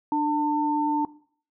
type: tone pair together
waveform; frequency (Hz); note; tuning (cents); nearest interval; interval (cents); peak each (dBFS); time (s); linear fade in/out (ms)
sine; 297.2 / 898; D4 / A5; +21 / +35; octave + perfect fifth; 1914; -24 / -23; 0.12-1.05; 2
effects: noise-tail reverb RT60 0.5 s tail -19 dB re dry